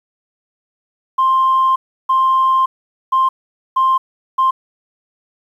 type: tone bursts at uneven times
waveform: sine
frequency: 1052 Hz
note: C6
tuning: 9 cents sharp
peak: -9 dBFS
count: 5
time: 1.18-1.76 / 2.09-2.66 / 3.12-3.29 / 3.76-3.98 / 4.38-4.51 s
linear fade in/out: 10 ms
effects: tanh soft clip ceiling -7 dBFS + 8-bit